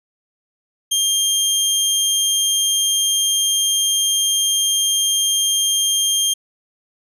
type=tone; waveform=20% pulse; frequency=3200 Hz; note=G7; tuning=35 cents sharp; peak=-10 dBFS; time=0.91-6.34 s; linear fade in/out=10 ms; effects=resampled to 32000 Hz